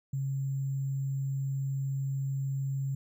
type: tone with sample-and-hold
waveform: sine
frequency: 136.5 Hz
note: C#3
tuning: 26 cents flat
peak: -29 dBFS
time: 0.13-2.95 s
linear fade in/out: 5 ms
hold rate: 7350 Hz
effects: none